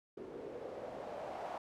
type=noise with low-pass filter sweep; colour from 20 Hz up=blue; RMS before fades=-45 dBFS; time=0.17-1.58 s; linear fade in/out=5 ms; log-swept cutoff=390 to 750 Hz; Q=3.4; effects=none